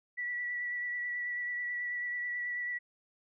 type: tone with vibrato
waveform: sine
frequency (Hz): 1951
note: B6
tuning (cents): -22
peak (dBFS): -33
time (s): 0.17-2.79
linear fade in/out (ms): 20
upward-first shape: triangle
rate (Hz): 9.2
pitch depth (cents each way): 20
effects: none